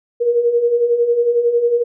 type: beating tone pair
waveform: sine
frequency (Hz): 466.1 / 477.1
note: A#4 / A#4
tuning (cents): 0 / +40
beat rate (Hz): 11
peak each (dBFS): -20 / -13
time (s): 0.2-1.84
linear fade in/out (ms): 20
effects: none